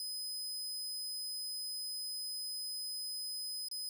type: tone with dropouts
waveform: sawtooth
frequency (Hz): 5030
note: D#8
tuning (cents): +18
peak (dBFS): -36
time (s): 0-3.89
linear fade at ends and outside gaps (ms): 1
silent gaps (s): 3.685-3.713
effects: none